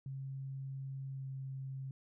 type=tone with pitch glide; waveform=sine; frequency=135 to 133.91 Hz; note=C#3 to C3; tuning=-45 to +41 cents; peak=-40 dBFS; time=0.06-1.91 s; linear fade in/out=2 ms; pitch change=-14 cents; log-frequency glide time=1.12-1.26 s; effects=none

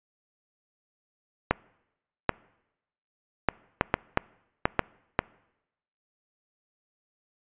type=clicks; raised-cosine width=0.5 ms; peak=-5 dBFS; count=9; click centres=1.51 / 2.293 / 3.487 / 3.811 / 3.941 / 4.174 / 4.655 / 4.793 / 5.191 s; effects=noise-tail reverb RT60 0.9 s tail -24 dB re dry + resampled to 8000 Hz

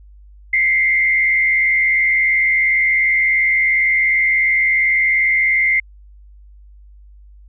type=tone with frequency modulation; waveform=sine; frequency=2093 Hz; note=C7; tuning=in tune; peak=-12 dBFS; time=0.53-5.8 s; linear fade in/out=5 ms; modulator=82.8 Hz; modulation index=0.83; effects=added 50 Hz sine -40 dBFS peak until 7.48 s

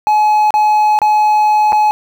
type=tone with dropouts; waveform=triangle; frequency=849 Hz; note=G#5; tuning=38 cents sharp; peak=-6 dBFS; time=0.07-1.91 s; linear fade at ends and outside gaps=0 ms; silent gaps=0.506-0.54 / 0.989-1.017 / 1.722-1.729 s; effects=7-bit

